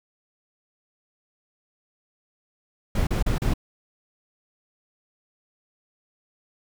brown noise bursts, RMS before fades -22 dBFS, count 4, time 2.95-3.538 s, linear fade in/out 5 ms, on 120 ms, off 36 ms, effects none

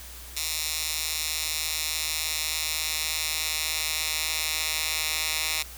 10% pulse tone with high-pass filter sweep, 156.6 Hz, D#3, 11 cents sharp, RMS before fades -29 dBFS, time 0.36-5.63 s, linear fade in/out 10 ms, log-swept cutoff 4200 to 2800 Hz, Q 0.85, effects added 60 Hz sine -44 dBFS peak until 5.77 s + white hiss -44 dBFS RMS until 5.77 s

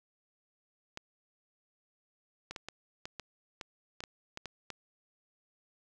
clicks, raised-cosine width 0.2 ms, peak -23 dBFS, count 12, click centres 0.974 / 2.51 / 2.562 / 2.686 / 3.055 / 3.197 / 3.612 / 4.005 / 4.038 / 4.374 / 4.457 / 4.703 s, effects none

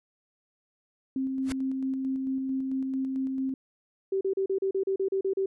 sine tone with tremolo, 265.1 Hz, C4, 23 cents sharp, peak -26 dBFS, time 1.16-3.54 s, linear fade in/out 2 ms, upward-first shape square, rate 4.5 Hz, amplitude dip 25%
pink noise with exponential growth, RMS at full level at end -31 dBFS, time 1.42-1.52 s, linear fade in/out 0 ms, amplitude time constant 20 ms
sine tone bursts, 386.2 Hz, G4, 26 cents flat, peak -24 dBFS, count 11, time 4.12-5.46 s, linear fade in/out 5 ms, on 90 ms, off 35 ms
effects resampled to 24000 Hz

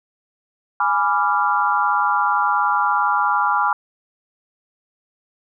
sine chord, G# diminished seventh, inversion none, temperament equal with one note detuned, 830.6 / 987.8 / 1174.7 / 1384.9 Hz, G#5 / B5 / D6 / F6, 0 / 0 / 0 / -15 cents, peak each -21 dBFS, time 0.8-3.73 s, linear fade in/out 2 ms, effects none

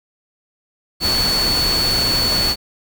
sine tone in noise, 4435 Hz, C#8, in tune, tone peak -16 dBFS, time 1-2.56 s, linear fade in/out 50 ms, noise pink, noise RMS -22 dBFS, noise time 1-2.56 s, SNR +3 dB, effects none

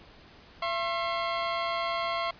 sawtooth tone pair together, 676 / 1073.1 Hz, E5 / C6, +43 / +43 cents, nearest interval minor sixth, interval 800 cents, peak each -27 dBFS, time 0.62-2.31 s, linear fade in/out 5 ms, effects pink hiss -53 dBFS RMS until 2.39 s + resampled to 11025 Hz

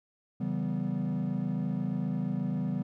triangle chord, C# half-diminished seventh, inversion none, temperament equal with one note detuned, 138.59 / 164.81 / 193.08 / 246.9 Hz, C#3 / E3 / G3 / B3, 0 / 0 / -26 / 0 cents, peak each -33 / -32 / -30 / -33 dBFS, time 0.4-2.83 s, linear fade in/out 10 ms, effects tanh soft clip ceiling -20 dBFS

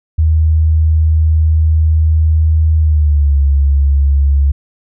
sine tone with pitch glide, 78.9 to 69.89 Hz, D#2 to C#2, +25 to +15 cents, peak -7 dBFS, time 0.18-4.52 s, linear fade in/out 10 ms, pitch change -210 cents, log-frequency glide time 2.78-3.38 s, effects none

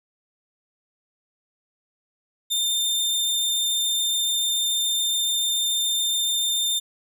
sawtooth tone, 3607 Hz, A7, 42 cents sharp, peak -18 dBFS, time 2.5-6.8 s, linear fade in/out 20 ms, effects none

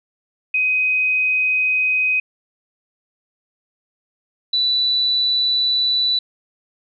sine tone pair in turn, 2514 / 3967 Hz, D#7 / B7, +17 / +7 cents, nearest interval minor sixth, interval 790 cents, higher second, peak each -15 dBFS, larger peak neither, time 0.54-2.2 / 4.53-6.19 s, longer neither, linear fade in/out 5 ms, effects none

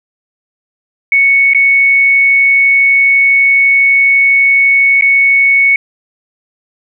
sine tone with dropouts, 2217 Hz, C#7, in tune, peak -5 dBFS, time 1.12-5.76 s, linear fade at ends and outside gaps 2 ms, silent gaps 1.535-1.547 / 5.011-5.022 s, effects none

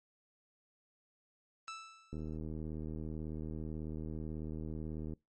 sawtooth tone with exponential decay, 1318.5 Hz, E6, in tune, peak -37 dBFS, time 1.68-2.37 s, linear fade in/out 0 ms, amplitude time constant 150 ms
click train, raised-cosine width 3 ms, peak -30 dBFS, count 236, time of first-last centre 2.13-5.135 s, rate 78.2 Hz
effects noise-tail reverb RT60 0.2 s tail -23 dB re dry + MP3 32 kbps

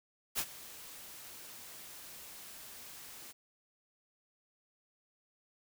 white noise with ADSR envelope, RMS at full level -32 dBFS, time 0.35-3.33 s, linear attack 36 ms, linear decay 63 ms, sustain -18 dB, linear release 21 ms, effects none

